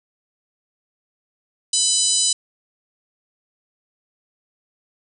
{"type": "harmonic tone", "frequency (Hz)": 999, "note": "B5", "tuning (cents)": 20, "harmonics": [3, 4, 5, 6, 7, 8, 9], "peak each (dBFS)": [-28, -23, -24, -26, -23, -23, -23], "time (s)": [1.73, 2.33], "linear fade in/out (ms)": 5, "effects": []}